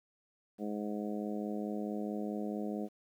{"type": "harmonic tone", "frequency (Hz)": 104.6, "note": "G#2", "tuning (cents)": 13, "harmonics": [2, 3, 4, 5, 6, 7], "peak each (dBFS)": [-37, -41, -43, -45, -47, -48], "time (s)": [0.58, 2.89], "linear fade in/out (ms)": 50, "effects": ["11-bit"]}